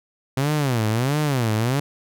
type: tone with vibrato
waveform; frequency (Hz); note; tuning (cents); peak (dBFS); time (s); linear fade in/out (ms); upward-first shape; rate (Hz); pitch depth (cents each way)
sawtooth; 128.1; C3; -36; -15; 0.37-1.8; 5; sine; 1.5; 300
effects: none